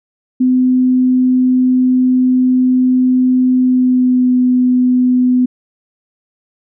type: tone with pitch glide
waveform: sine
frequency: 254.4 to 251 Hz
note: C4 to B3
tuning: -48 to +28 cents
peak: -8 dBFS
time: 0.4-5.46 s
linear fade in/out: 10 ms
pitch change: -24 cents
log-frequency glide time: 3.58-4.35 s
effects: none